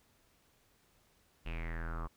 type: tone with low-pass filter sweep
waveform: square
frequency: 41.2 Hz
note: E1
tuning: in tune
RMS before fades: -39 dBFS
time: 1.45-2.08 s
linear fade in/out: 20 ms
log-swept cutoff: 2800 to 1100 Hz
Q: 7.5
effects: pink hiss -70 dBFS RMS until 2.16 s